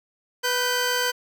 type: tone pair together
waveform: 15% pulse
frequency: 493 / 1546.3 Hz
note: B4 / G6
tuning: -3 / -24 cents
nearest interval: octave + minor sixth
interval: 1979 cents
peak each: -18 dBFS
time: 0.43-1.12 s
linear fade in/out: 20 ms
effects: none